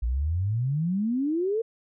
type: exponential sweep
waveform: sine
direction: up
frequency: 55.5 to 466.2 Hz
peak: -23 dBFS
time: 0.02-1.62 s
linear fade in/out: 10 ms
effects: none